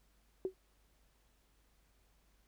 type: tone with exponential decay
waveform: sine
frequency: 376.3 Hz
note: F#4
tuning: 29 cents sharp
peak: -29 dBFS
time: 0.45-0.54 s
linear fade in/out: 1 ms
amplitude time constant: 19 ms
effects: added 50 Hz sine -70 dBFS peak until 2.47 s + pink hiss -74 dBFS RMS until 2.47 s